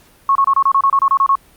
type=tone bursts; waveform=sine; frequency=1097 Hz; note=C#6; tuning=18 cents flat; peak=-9 dBFS; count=12; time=0.29-1.354 s; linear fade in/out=2 ms; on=63 ms; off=28 ms; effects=pink hiss -49 dBFS RMS until 1.56 s + Opus 48 kbps